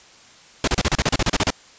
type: noise bursts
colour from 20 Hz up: pink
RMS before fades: -18 dBFS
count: 13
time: 0.64-1.504 s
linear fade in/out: 2 ms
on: 36 ms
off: 33 ms
effects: white hiss -48 dBFS RMS until 1.78 s + resampled to 16000 Hz